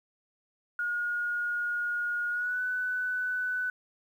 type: tone with pitch glide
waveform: sine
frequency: 1436 to 1496.1 Hz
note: F6 to F#6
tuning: +48 to +19 cents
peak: -28 dBFS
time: 0.79-3.7 s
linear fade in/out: 2 ms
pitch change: +71 cents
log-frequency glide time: 2.3-2.61 s
effects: 10-bit